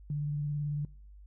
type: tone with vibrato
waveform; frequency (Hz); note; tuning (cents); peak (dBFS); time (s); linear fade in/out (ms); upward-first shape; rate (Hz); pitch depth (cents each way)
sine; 146.83; D3; 0; -30; 0.1-0.85; 2; sine; 18; 21
effects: noise-tail reverb RT60 0.5 s tail -23 dB re dry + added 50 Hz sine -49 dBFS peak until 1.26 s